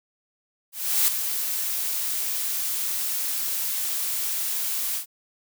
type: noise with ADSR envelope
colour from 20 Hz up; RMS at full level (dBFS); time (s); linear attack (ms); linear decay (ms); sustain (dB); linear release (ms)
blue; -19; 0.72-5.06; 360; 4; -8; 100
effects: none